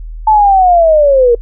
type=linear sweep; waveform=sine; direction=down; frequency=880 to 462.7 Hz; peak=-4 dBFS; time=0.27-1.35 s; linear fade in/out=5 ms; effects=noise-tail reverb RT60 0.1 s tail -25 dB re dry + added 40 Hz sine -22 dBFS peak until 1.41 s